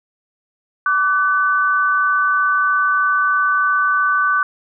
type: tone pair together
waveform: sine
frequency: 1161.9 / 1505 Hz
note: D6 / F#6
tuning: -19 / +29 cents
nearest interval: major third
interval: 448 cents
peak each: -16 dBFS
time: 0.86-4.43 s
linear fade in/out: 2 ms
effects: none